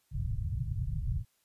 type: low-pass noise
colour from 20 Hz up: white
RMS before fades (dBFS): -33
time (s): 0.11-1.25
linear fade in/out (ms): 50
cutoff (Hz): 140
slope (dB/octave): 48
effects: white hiss -73 dBFS RMS until 1.44 s + resampled to 32000 Hz